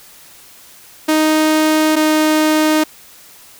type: tone pair in turn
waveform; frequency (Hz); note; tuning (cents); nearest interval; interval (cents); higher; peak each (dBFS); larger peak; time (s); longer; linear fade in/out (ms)
sawtooth; 311.1 / 309.6; D#4 / D#4; 0 / -9; unison; 9; first; -7; neither; 1.08-1.96 / 1.96-2.84; neither; 10
effects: white hiss -42 dBFS RMS until 3.59 s